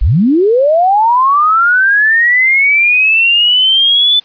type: linear sweep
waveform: sine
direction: up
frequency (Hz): 34.65 to 3520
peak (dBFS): -6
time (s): 0.01-4.2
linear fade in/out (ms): 10
effects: white hiss -45 dBFS RMS until 4.24 s + resampled to 11025 Hz